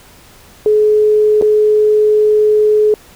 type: tone with dropouts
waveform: sine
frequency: 425.2 Hz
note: G#4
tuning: 41 cents sharp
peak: -7 dBFS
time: 0.66-2.94 s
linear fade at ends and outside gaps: 1 ms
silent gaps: 1.413-1.423 s
effects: pink hiss -42 dBFS RMS until 3.15 s